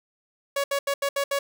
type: tone bursts at uneven times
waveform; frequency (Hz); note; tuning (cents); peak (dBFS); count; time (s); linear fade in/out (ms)
sawtooth; 560; C#5; +18; -19; 6; 0.56-0.64 / 0.71-0.79 / 0.87-0.94 / 1.02-1.09 / 1.16-1.24 / 1.31-1.39; 5
effects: none